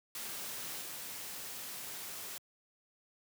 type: noise with level steps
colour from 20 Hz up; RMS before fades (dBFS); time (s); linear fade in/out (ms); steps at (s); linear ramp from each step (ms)
white; -42 / -44; 0.15-2.38; 2; 0.81; 2
effects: high-pass 100 Hz 12 dB/octave

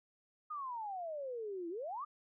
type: exponential two-way sweep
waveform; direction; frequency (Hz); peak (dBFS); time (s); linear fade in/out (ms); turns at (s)
sine; down then up; 1256 to 327.9 to 1256; -39; 0.5-2.05; 10; 1.69
effects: none

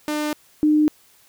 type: tone pair in turn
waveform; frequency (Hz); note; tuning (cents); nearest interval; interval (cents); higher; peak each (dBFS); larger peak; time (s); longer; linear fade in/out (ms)
sawtooth / sine; 300.7 / 303.3; D4 / D#4; +41 / -44; unison; 15; second; -18 / -13; second; 0.08-0.33 / 0.63-0.88; neither; 0
effects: white hiss -55 dBFS RMS until 1.28 s

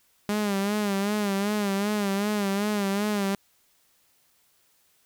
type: tone with vibrato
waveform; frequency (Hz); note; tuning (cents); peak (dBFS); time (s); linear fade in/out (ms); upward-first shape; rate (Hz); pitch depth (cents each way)
sawtooth; 203.2; G#3; -38; -20; 0.29-3.35; 0; sine; 2.6; 71
effects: white hiss -65 dBFS RMS until 5.05 s

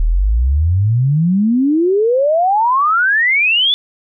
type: exponential sweep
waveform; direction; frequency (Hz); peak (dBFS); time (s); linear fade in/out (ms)
sine; up; 36.96 to 3520; -10; 0-3.74; 0
effects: none

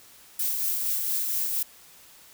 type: noise with tremolo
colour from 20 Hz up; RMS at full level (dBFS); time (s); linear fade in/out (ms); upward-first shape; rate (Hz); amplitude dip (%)
violet; -26; 0.39-1.63; 5; sine; 4.3; 30
effects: white hiss -52 dBFS RMS until 2.33 s

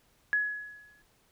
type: tone with exponential decay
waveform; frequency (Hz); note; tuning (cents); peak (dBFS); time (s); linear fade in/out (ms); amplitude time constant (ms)
sine; 1687; G#6; +27; -22; 0.33-1.02; 0; 150
effects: pink hiss -67 dBFS RMS until 1.31 s

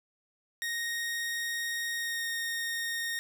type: tone with pitch glide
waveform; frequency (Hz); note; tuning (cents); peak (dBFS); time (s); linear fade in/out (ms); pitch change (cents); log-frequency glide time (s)
sawtooth; 1864.7 to 1851.8; A#6 to A#6; 0 to -12; -28; 0.62-3.19; 0; -12; 1.95-2.27
effects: none

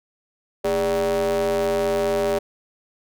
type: ring-modulated tone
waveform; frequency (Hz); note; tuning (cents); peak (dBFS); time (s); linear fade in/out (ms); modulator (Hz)
square; 89.7; F2; +47; -17; 0.64-2.39; 10; 496
effects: none

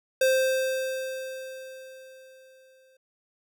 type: tone with exponential decay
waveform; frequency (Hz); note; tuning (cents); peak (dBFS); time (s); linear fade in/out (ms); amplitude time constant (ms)
square; 523.3; C5; 0; -19; 0.21-2.97; 5; 600
effects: none

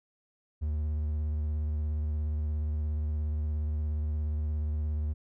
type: tone with vibrato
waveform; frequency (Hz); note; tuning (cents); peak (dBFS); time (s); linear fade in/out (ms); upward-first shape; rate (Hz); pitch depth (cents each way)
triangle; 75.7; D#2; -47; -26; 0.61-5.14; 20; triangle; 17; 42
effects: none

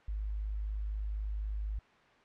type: tone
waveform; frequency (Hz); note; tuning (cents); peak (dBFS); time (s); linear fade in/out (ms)
sine; 52; G#1; +3; -33; 0.08-1.79; 5
effects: white hiss -61 dBFS RMS until 2.24 s + low-pass 2000 Hz 12 dB/octave

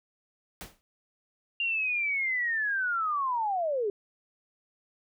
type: noise with exponential decay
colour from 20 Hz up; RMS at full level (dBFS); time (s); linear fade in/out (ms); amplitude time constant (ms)
pink; -37; 0.61-0.81; 0; 42
type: linear sweep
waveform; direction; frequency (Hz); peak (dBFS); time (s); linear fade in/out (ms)
sine; down; 2798 to 388; -26; 1.6-3.9; 2
effects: none

